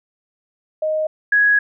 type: tone pair in turn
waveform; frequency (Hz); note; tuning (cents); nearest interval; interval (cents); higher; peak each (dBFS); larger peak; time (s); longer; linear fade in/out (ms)
sine; 622.3 / 1666.6; D#5 / G#6; 0 / +6; octave + perfect fourth; 1706; second; -17 / -11; second; 0.82-1.07 / 1.32-1.59; second; 5
effects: none